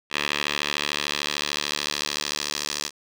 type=tone with band-pass filter sweep; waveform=10% pulse; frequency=73.42 Hz; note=D2; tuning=in tune; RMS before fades=-28 dBFS; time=0.1-2.91 s; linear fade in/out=50 ms; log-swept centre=2800 to 5500 Hz; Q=1.5; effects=none